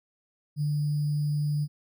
sine tone with sample-and-hold, 148 Hz, D3, 14 cents sharp, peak -24 dBFS, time 0.56-1.68 s, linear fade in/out 50 ms, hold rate 4900 Hz, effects none

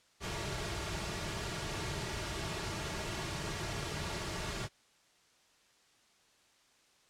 pink noise with comb filter, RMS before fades -38 dBFS, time 0.2-4.69 s, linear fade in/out 50 ms, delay 3.9 ms, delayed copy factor -0.6, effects white hiss -67 dBFS RMS until 7.09 s + low-pass 7000 Hz 12 dB/octave

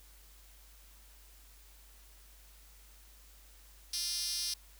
5% pulse tone with high-pass filter, 349.2 Hz, F4, in tune, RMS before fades -36 dBFS, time 3.93-4.54 s, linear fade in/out 5 ms, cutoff 5600 Hz, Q 4.1, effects added 50 Hz sine -57 dBFS peak until 4.79 s + white hiss -61 dBFS RMS until 4.79 s

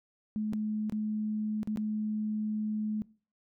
sine tone with dropouts, 213.9 Hz, A3, 49 cents flat, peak -29 dBFS, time 0.36-3.02 s, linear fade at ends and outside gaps 0 ms, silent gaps 0.526-0.534 / 0.897-0.923 / 1.631-1.674 / 1.76-1.773 s, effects noise-tail reverb RT60 0.4 s tail -22 dB re dry

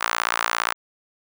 sawtooth tone with high-pass filter, 57.4 Hz, A#1, 26 cents flat, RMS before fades -24 dBFS, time 0-0.74 s, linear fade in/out 20 ms, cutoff 1200 Hz, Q 2.1, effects none

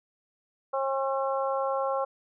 harmonic tone, 270 Hz, C#4, 45 cents flat, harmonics 2 / 3 / 4 / 5, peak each -28 / -32 / -32 / -37 dBFS, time 0.73-2.05 s, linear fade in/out 10 ms, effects none

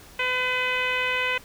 10% pulse tone with low-pass filter, 505 Hz, B4, 39 cents sharp, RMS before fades -25 dBFS, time 0.19-1.38 s, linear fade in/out 5 ms, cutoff 2600 Hz, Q 2.7, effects pink hiss -48 dBFS RMS until 1.44 s

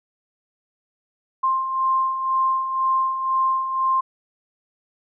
sine beating tone pair, 1052 / 1054 Hz, C6 / C6, +9 / +12 cents, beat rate 2 Hz, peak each -27 / -19 dBFS, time 1.43-4.01 s, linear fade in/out 10 ms, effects none

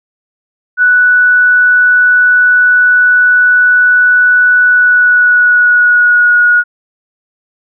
sine tone with pitch glide, 1480 to 1451.2 Hz, F#6 to F#6, 0 to -34 cents, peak -4 dBFS, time 0.77-6.64 s, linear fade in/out 50 ms, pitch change -34 cents, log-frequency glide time 4.64-6.38 s, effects none

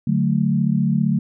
sine chord, D major, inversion none, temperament equal, 146.83 / 185 / 220 Hz, D3 / F#3 / A3, 0 / 0 / 0 cents, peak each -20 dBFS, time 0.07-1.19 s, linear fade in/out 5 ms, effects none

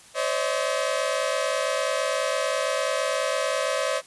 sawtooth tone cluster, 521 / 570 / 636 Hz, C5 / C#5 / D#5, -7 / +48 / +38 cents, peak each -24 dBFS, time 0.14-4.02 s, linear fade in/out 50 ms, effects white hiss -50 dBFS RMS until 4.06 s + resampled to 24000 Hz

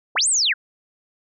sine linear two-way sweep, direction up then down, 188.8 to 8980 to 1343 Hz, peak -16 dBFS, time 0.15-0.54 s, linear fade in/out 20 ms, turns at 0.28 s, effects none

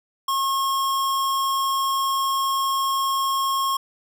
square tone, 1083 Hz, C#6, 41 cents flat, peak -21 dBFS, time 0.28-3.77 s, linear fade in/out 5 ms, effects none

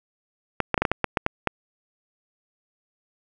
clicks, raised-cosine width 0.5 ms, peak -5 dBFS, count 10, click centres 0.603 / 0.743 / 0.778 / 0.82 / 0.852 / 0.916 / 1.043 / 1.172 / 1.264 / 1.473 s, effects none

